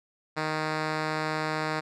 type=tone; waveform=5% pulse; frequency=155.56 Hz; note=D#3; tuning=in tune; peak=-16 dBFS; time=0.36-1.81 s; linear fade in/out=20 ms; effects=low-pass 5000 Hz 12 dB/octave